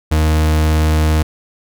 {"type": "tone", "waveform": "40% pulse", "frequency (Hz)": 77.78, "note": "D#2", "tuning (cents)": 0, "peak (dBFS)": -10, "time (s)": [0.11, 1.23], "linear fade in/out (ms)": 10, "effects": []}